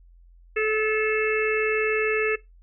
harmonic tone with a mistuned harmonic, 433.2 Hz, A4, 27 cents flat, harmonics 1 / 3 / 4 / 5 / 6, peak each -23 / -33 / -29 / -29 / -29 dBFS, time 0.56-2.36 s, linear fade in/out 10 ms, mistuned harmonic 6, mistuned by +26 cents, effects noise-tail reverb RT60 0.2 s tail -20 dB re dry + added 43 Hz sine -49 dBFS peak until 2.62 s

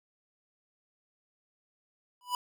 square tone with exponential growth, 987.8 Hz, B5, in tune, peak -26 dBFS, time 2.21-2.35 s, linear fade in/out 1 ms, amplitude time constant 30 ms, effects none

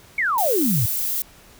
sine exponential sweep, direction down, 2293 to 100 Hz, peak -18 dBFS, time 0.18-0.86 s, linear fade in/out 5 ms
violet noise, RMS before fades -24 dBFS, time 0.38-1.22 s, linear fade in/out 2 ms
effects pink hiss -49 dBFS RMS until 1.59 s

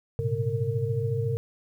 sine tone cluster, 106.2 / 119.9 / 134 / 458.7 Hz, G#2 / A#2 / C3 / A#4, +39 / +49 / +42 / -28 cents, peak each -30 dBFS, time 0.19-1.37 s, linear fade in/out 0 ms, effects 10-bit

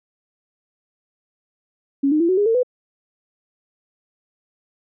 sine tone with pitch steps, 277.3 / 305.9 / 337.5 / 372.3 / 410.7 / 453.1 / 499.8 Hz, C#4 / D#4 / E4 / F#4 / G#4 / A#4 / B4, +1 / -29 / +41 / +11 / -19 / -49 / +21 cents, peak -14 dBFS, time 2.03-2.632 s, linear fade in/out 10 ms, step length 86 ms, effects none

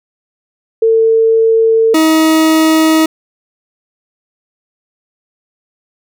sine / 40% pulse tone pair in turn, 449.3 / 317.7 Hz, A4 / D#4, +36 / +36 cents, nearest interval tritone, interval 600 cents, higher first, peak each -6 dBFS, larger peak neither, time 0.82-1.94 / 1.94-3.06 s, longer neither, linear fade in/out 5 ms, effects none

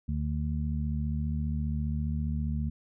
harmonic tone, 74.9 Hz, D2, 35 cents sharp, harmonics 1 / 2 / 3, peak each -30 / -33 / -35 dBFS, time 0.08-2.7 s, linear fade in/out 10 ms, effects none

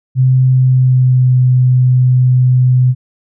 sine tone with pitch glide, 129.4 to 126.81 Hz, C3 to B2, -19 to +46 cents, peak -6 dBFS, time 0.15-2.95 s, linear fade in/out 50 ms, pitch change -35 cents, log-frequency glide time 0.48-1.38 s, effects none

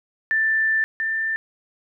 sine tone pair in turn, 1771 / 1783.3 Hz, A6 / A6, +11 / +23 cents, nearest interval unison, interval 12 cents, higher second, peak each -17 / -21 dBFS, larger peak first, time 0.31-0.84 / 1-1.36 s, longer first, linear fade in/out 0 ms, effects none

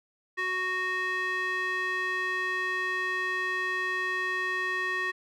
square tone with band-pass filter, 370 Hz, F#4, in tune, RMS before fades -30 dBFS, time 0.37-5.12 s, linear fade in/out 20 ms, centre 1800 Hz, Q 3.2, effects none

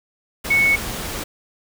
sine tone in noise, 2211 Hz, C#7, 5 cents flat, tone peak -13 dBFS, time 0.5-0.76 s, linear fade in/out 10 ms, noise pink, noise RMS -28 dBFS, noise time 0.44-1.24 s, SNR +12 dB, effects none

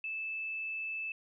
sine tone, 2627 Hz, E7, 7 cents flat, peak -35 dBFS, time 0.04-1.12 s, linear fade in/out 2 ms, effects none

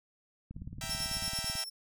click train, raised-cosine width 5 ms, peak -30 dBFS, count 20, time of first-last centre 0.51-1.554 s, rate 18.2 Hz
white low-pass noise, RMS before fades -49 dBFS, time 0.54-1.3 s, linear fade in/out 20 ms, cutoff 200 Hz, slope 96 dB/octave
5% pulse chord, E diminished, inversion none, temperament equal, 659.3 / 784 / 932.3 Hz, E5 / G5 / Bb5, 0 / 0 / 0 cents, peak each -30 / -30 / -32 dBFS, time 0.81-1.64 s, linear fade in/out 2 ms
sawtooth tone with tremolo, 5400 Hz, E8, 41 cents sharp, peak -30 dBFS, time 0.89-1.7 s, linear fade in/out 20 ms, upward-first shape sine, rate 8.8 Hz, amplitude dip 70%
effects none

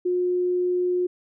sine tone, 359.4 Hz, F4, 50 cents sharp, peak -20 dBFS, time 0.05-1.07 s, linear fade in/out 10 ms, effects none

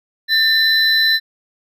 triangle tone pair together, 1791 / 4011 Hz, A6 / B7, +30 / +26 cents, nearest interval octave + major second, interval 1396 cents, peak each -13 dBFS, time 0.28-1.2 s, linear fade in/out 50 ms, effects none

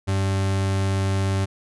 40% pulse tone, 97 Hz, G2, 18 cents flat, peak -19 dBFS, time 0.07-1.46 s, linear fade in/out 20 ms, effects resampled to 24000 Hz

